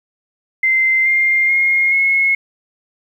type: tone with pitch steps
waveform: sine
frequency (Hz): 2078 / 2109 / 2141 / 2174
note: C7 / C7 / C7 / C#7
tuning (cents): -12 / +13 / +39 / -34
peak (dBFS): -11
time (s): 0.63-2.35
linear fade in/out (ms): 5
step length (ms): 430
effects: 8-bit